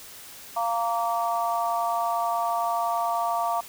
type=harmonic tone; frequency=231.2 Hz; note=A#3; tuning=14 cents flat; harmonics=3 / 4 / 5; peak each=-26 / -28 / -29 dBFS; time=0.56-3.61 s; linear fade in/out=10 ms; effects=white hiss -44 dBFS RMS until 3.68 s